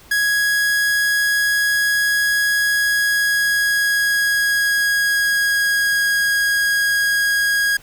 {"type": "tone with pitch glide", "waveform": "45% pulse", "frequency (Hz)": [1662, 1643.9], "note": ["G#6", "G#6"], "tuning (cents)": [1, -18], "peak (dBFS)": -15, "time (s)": [0.11, 7.77], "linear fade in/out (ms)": 5, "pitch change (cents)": -19, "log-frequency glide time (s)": [2.65, 6.14], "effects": ["pink hiss -46 dBFS RMS until 7.82 s"]}